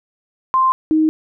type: tone pair in turn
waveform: sine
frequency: 1046 / 313.3 Hz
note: C6 / D#4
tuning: -1 / +12 cents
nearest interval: octave + major sixth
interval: 2087 cents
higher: first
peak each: -11 dBFS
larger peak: neither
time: 0.54-0.72 / 0.91-1.09 s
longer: neither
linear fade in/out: 0 ms
effects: none